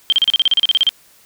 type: tone bursts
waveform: sine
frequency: 3165 Hz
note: G7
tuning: 16 cents sharp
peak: -9 dBFS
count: 14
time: 0.1-0.891 s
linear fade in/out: 0 ms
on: 24 ms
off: 35 ms
effects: white hiss -50 dBFS RMS until 1.25 s